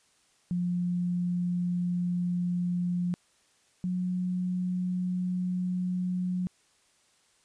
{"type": "tone pair in turn", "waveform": "sine", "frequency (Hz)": [176.9, 181.35], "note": ["F3", "F#3"], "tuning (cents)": [23, -34], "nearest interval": "unison", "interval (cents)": 43, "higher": "second", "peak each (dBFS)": [-26, -27], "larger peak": "first", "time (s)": [[0.51, 3.14], [3.84, 6.47]], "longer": "neither", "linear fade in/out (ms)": 0, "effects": ["white hiss -66 dBFS RMS until 7.44 s", "resampled to 22050 Hz"]}